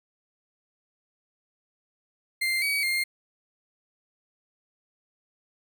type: tone with pitch steps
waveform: 35% pulse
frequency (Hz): 2095 / 2267 / 2115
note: C7 / C#7 / C7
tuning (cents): +2 / +38 / +18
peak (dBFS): -22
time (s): 2.41-3.04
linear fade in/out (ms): 10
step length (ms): 210
effects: none